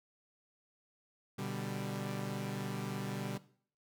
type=chord; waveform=sawtooth; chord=G major; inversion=first; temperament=equal; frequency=123.47 / 146.83 / 196 Hz; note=B2 / D3 / G3; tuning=0 / 0 / 0 cents; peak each=-38 / -38 / -37 dBFS; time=1.38-3.38 s; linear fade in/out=10 ms; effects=noise-tail reverb RT60 0.5 s tail -17 dB re dry